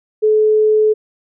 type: tone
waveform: sine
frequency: 430.1 Hz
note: A4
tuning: 39 cents flat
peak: -9 dBFS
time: 0.22-0.94 s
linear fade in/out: 20 ms
effects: none